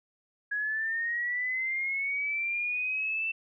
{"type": "linear sweep", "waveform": "sine", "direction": "up", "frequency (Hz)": [1661.2, 2673], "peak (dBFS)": -28, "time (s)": [0.51, 3.32], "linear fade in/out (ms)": 10, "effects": []}